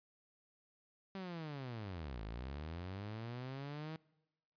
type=linear two-way sweep; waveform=sawtooth; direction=down then up; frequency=196 to 51.1 to 160.9 Hz; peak=-39 dBFS; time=1.15-3.96 s; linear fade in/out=0 ms; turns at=2.23 s; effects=noise-tail reverb RT60 1.0 s tail -24 dB re dry + resampled to 11025 Hz